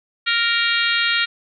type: harmonic tone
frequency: 466.2 Hz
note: A#4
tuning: in tune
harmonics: 3 / 4 / 5 / 6 / 7 / 8 / 9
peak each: -22 / -23 / -24 / -25 / -25 / -26 / -27 dBFS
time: 0.26-1.26 s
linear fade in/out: 20 ms
effects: none